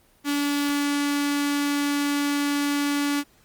sawtooth tone with notch filter, 287.1 Hz, D4, 39 cents flat, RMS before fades -24 dBFS, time 0.24-3.24 s, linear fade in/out 50 ms, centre 630 Hz, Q 0.9, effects pink hiss -59 dBFS RMS until 3.44 s + Opus 24 kbps

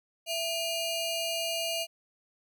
sawtooth ring-modulated tone, 1755 Hz, A6, 5 cents flat, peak -23 dBFS, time 0.26-1.87 s, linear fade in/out 50 ms, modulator 1090 Hz, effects none

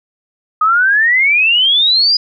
sine exponential sweep, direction up, 1237 to 4978 Hz, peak -8 dBFS, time 0.61-2.17 s, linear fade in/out 5 ms, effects none

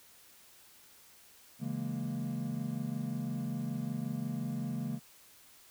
triangle chord, A# half-diminished seventh, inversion first, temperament equal, 138.59 / 164.81 / 207.7 / 233.1 Hz, C#3 / E3 / G#3 / A#3, 0 / 0 / 0 / 0 cents, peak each -37 / -39 / -38 / -36 dBFS, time 1.59-5 s, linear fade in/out 50 ms, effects white hiss -59 dBFS RMS until 5.7 s

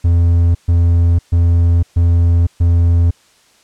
triangle tone bursts, 85.4 Hz, F2, 38 cents flat, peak -6 dBFS, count 5, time 0.04-3.11 s, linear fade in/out 10 ms, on 510 ms, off 130 ms, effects white hiss -51 dBFS RMS until 3.63 s + low-pass 8000 Hz 12 dB/octave

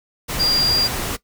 sine tone in noise, 4785 Hz, D8, 32 cents sharp, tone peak -15 dBFS, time 0.39-0.88 s, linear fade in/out 20 ms, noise pink, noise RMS -25 dBFS, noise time 0.28-1.17 s, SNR +7 dB, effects noise-tail reverb RT60 0.1 s tail -18 dB re dry

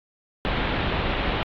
pink low-pass noise, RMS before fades -25 dBFS, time 0.45-1.43 s, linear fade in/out 0 ms, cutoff 3700 Hz, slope 48 dB/octave, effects AAC 48 kbps

